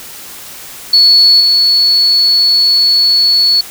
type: tone with level steps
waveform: sine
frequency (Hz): 4407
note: C#8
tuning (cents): -11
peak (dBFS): -3 / -6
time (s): 0.93-3.61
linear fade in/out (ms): 5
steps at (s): 1.4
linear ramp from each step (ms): 5
effects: white hiss -30 dBFS RMS until 3.7 s